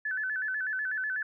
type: tone with vibrato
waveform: sine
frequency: 1619 Hz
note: G#6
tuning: 45 cents flat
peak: -29 dBFS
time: 0.05-1.23 s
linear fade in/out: 5 ms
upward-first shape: square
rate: 8.1 Hz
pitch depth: 110 cents each way
effects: none